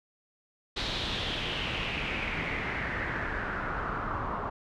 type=noise with low-pass filter sweep; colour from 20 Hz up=pink; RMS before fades=-33 dBFS; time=0.76-4.5 s; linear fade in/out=10 ms; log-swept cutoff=4000 to 1100 Hz; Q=3.9; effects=none